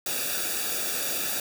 white noise with comb filter, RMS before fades -29 dBFS, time 0.06-1.4 s, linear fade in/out 2 ms, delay 0.96 ms, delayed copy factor -0.75, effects none

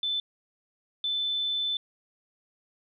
sine tone pair in turn, 3520 / 3520 Hz, A7 / A7, 0 / 0 cents, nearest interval unison, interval 0 cents, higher neither, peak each -26 dBFS, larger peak neither, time 0.03-0.2 / 1.04-1.77 s, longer second, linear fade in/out 2 ms, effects none

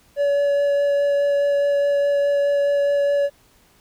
triangle tone with vibrato, 569 Hz, C#5, 45 cents sharp, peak -14 dBFS, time 0.16-3.3 s, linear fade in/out 50 ms, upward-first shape sine, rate 4.8 Hz, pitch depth 8 cents each way, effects pink hiss -56 dBFS RMS until 3.8 s

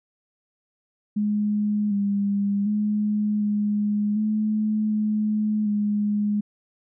sine tone with pitch steps, 208.8 / 201 / 209.9 / 207.8 / 214.3 / 212.9 / 207.6 Hz, G#3 / G3 / G#3 / G#3 / A3 / G#3 / G#3, +10 / +44 / +19 / +1 / -45 / +43 / 0 cents, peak -20 dBFS, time 1.16-6.41 s, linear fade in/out 10 ms, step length 750 ms, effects none

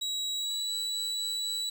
35% pulse tone with pitch glide, 3870 to 3938 Hz, B7 to B7, -36 to -6 cents, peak -29 dBFS, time 0.01-1.7 s, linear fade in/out 10 ms, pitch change +30 cents, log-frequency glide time 0.33-0.64 s, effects 10-bit

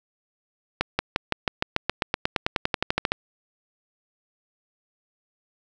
accelerating click train, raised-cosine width 0.3 ms, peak -5 dBFS, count 21, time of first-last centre 0.81-3.119 s, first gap 180 ms, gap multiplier 0.95, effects none

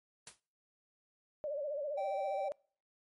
white noise with exponential decay, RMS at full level -44 dBFS, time 0.27-0.4 s, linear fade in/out 1 ms, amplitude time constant 28 ms
sine tone with vibrato, 581 Hz, D5, 19 cents flat, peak -35 dBFS, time 1.44-2.52 s, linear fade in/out 0 ms, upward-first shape sine, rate 15 Hz, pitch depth 95 cents each way
triangle tone, 778 Hz, G5, 13 cents flat, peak -35 dBFS, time 1.97-2.49 s, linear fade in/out 10 ms
effects noise-tail reverb RT60 0.5 s tail -26 dB re dry + MP3 48 kbps

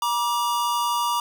square tone pair together, 955.8 / 1174.7 Hz, A#5 / D6, +43 / 0 cents, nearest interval major third, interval 357 cents, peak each -24 / -26 dBFS, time 0.02-1.2 s, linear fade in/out 2 ms, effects none

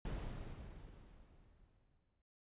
brown noise with exponential decay, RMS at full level -40 dBFS, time 0.05-2.22 s, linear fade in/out 2 ms, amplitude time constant 470 ms, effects resampled to 8000 Hz

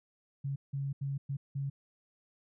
sine tone bursts at uneven times, 138.5 Hz, C#3, 1 cent flat, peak -32 dBFS, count 5, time 0.44-0.56 / 0.73-0.93 / 1.01-1.18 / 1.29-1.37 / 1.55-1.7 s, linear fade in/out 10 ms, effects none

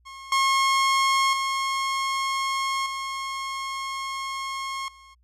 sawtooth tone with level steps, 1081 Hz, C#6, 44 cents flat, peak -35 / -15 / -20 / -25 / -44 dBFS, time 0.05-5.15 s, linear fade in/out 20 ms, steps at 0.32 / 1.33 / 2.86 / 4.88 s, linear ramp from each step 2 ms, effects added 60 Hz sine -59 dBFS peak until 5.23 s + low-pass 8000 Hz 12 dB/octave

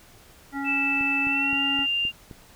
harmonic tone, 277.6 Hz, C#4, 3 cents sharp, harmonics 1 / 3 / 5 / 7, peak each -29 / -34 / -36 / -37 dBFS, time 0.52-1.87 s, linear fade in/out 50 ms
sine tone with pitch glide, 2638 to 2793 Hz, E7 to F7, +1 to -1 cents, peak -22 dBFS, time 0.64-2.12 s, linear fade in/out 50 ms, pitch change +98 cents, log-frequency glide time 1.26-1.61 s
click train, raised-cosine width 3 ms, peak -27 dBFS, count 6, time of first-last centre 1.01-2.312 s, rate 3.84 Hz
effects pink hiss -52 dBFS RMS until 2.55 s

